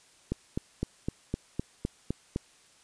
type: click train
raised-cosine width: 3 ms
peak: -16 dBFS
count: 9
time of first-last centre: 0.32-2.361 s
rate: 3.92 Hz
effects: white hiss -60 dBFS RMS until 2.83 s + resampled to 22050 Hz